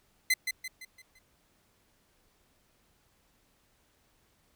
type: tone with echo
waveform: sawtooth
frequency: 2045 Hz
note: C7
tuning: 40 cents flat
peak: -19 dBFS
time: 0.3-0.34 s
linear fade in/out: 5 ms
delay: 170 ms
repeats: 5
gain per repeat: -7 dB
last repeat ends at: 1.19 s
effects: pink hiss -69 dBFS RMS until 4.55 s